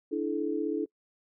sine chord, D suspended second, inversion none, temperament equal with one note detuned, 293.7 / 329.6 / 430.9 Hz, D4 / E4 / A4, 0 / 0 / -36 cents, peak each -32 dBFS, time 0.11-0.86 s, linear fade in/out 20 ms, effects noise-tail reverb RT60 0.1 s tail -25 dB re dry

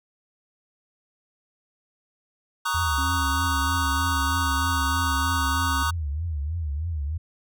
square chord, D# minor seventh, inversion second, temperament just, 933.4 / 1120.1 / 1244.5 / 1493.4 Hz, A#5 / C#6 / D#6 / F#6, +2 / +18 / 0 / +16 cents, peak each -31 / -30 / -29 / -30 dBFS, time 2.65-5.91 s, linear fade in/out 10 ms
sine tone with vibrato, 77.78 Hz, D#2, in tune, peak -25 dBFS, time 2.74-7.18 s, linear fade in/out 10 ms, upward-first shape triangle, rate 3.2 Hz, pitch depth 210 cents each way
sine tone with pitch glide, 269.5 to 266.1 Hz, C#4 to C4, -49 to +29 cents, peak -33 dBFS, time 2.98-5.83 s, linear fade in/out 2 ms, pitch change -22 cents, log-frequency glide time 4.35-4.63 s
effects none

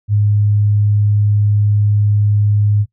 sine tone, 103.8 Hz, G#2, in tune, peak -10 dBFS, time 0.08-2.86 s, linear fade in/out 50 ms, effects noise-tail reverb RT60 0.1 s tail -18 dB re dry

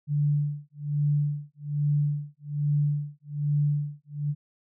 sine tone with tremolo, 146.4 Hz, D3, 5 cents flat, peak -20 dBFS, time 0.07-4.35 s, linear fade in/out 50 ms, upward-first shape sine, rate 1.2 Hz, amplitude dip 100%, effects none

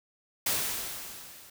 white noise with level ramp, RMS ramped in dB -27 to -52 dBFS, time 0.46-1.5 s, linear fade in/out 5 ms, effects none

